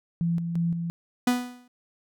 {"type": "tone with tremolo", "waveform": "sine", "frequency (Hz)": 169.1, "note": "E3", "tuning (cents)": 44, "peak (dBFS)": -22, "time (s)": [0.21, 0.9], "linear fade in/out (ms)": 0, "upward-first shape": "square", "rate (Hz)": 2.9, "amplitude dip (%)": 45}
{"type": "tone with exponential decay", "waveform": "45% pulse", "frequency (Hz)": 246.9, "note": "B3", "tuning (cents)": 0, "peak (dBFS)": -17, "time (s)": [1.27, 1.68], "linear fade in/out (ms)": 5, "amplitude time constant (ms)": 87}
{"effects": []}